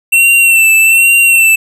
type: tone with vibrato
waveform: square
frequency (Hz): 2700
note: E7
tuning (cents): +41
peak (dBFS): -5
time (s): 0.12-1.56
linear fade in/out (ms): 10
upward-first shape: sine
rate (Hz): 1.2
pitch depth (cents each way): 40
effects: none